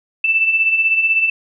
sine beating tone pair, 2637 / 2653 Hz, E7 / E7, 0 / +10 cents, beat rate 16 Hz, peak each -21 / -13 dBFS, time 0.24-1.3 s, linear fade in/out 5 ms, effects none

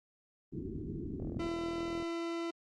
white low-pass noise, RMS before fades -40 dBFS, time 0.52-1.48 s, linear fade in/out 20 ms, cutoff 400 Hz, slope 96 dB/octave
click train, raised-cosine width 2 ms, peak -31 dBFS, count 35, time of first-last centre 1.2-2.025 s, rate 41.2 Hz
40% pulse tone, 336.3 Hz, E4, 35 cents sharp, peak -34 dBFS, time 1.39-2.51 s, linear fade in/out 10 ms
effects low-pass 5000 Hz 12 dB/octave + Opus 32 kbps

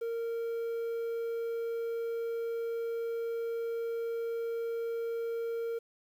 triangle tone with quantisation, 461.9 Hz, A#4, 16 cents flat, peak -30 dBFS, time 0.01-5.79 s, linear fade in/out 10 ms, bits 10, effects none

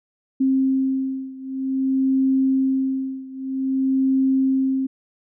sine beating tone pair, 265.4 / 265.92 Hz, C4 / C4, +25 / +28 cents, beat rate 0.52 Hz, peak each -20 / -22 dBFS, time 0.4-4.87 s, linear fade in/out 10 ms, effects none

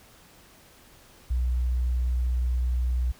sine tone, 61.74 Hz, B1, in tune, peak -21 dBFS, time 1.3-3.12 s, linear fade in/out 10 ms, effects tanh soft clip ceiling -19 dBFS + pink hiss -54 dBFS RMS until 3.19 s

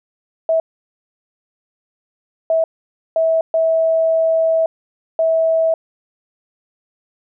sine tone bursts at uneven times, 650 Hz, E5, 24 cents flat, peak -12 dBFS, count 5, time 0.49-0.6 / 2.5-2.64 / 3.16-3.41 / 3.54-4.66 / 5.19-5.74 s, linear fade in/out 2 ms, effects none

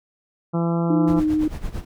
harmonic tone, 168.7 Hz, E3, 40 cents sharp, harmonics 1 / 2 / 3 / 4 / 5 / 6 / 7 / 8, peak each -20 / -26 / -30 / -32 / -34 / -36 / -37 / -38 dBFS, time 0.53-1.21 s, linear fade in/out 20 ms
sine tone, 308.4 Hz, D#4, 15 cents flat, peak -17 dBFS, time 0.9-1.48 s, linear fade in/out 5 ms
brown noise with tremolo, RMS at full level -28 dBFS, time 1.07-1.85 s, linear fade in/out 10 ms, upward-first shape sine, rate 8.9 Hz, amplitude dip 75%
effects none

